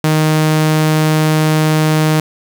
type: tone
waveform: sawtooth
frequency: 155.56 Hz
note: D#3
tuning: in tune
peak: -6 dBFS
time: 0.04-2.2 s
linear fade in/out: 2 ms
effects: 7-bit